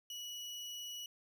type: tone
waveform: 30% pulse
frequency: 2931 Hz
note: F#7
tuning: 17 cents flat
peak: -40 dBFS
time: 0.1-1.06 s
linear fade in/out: 2 ms
effects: none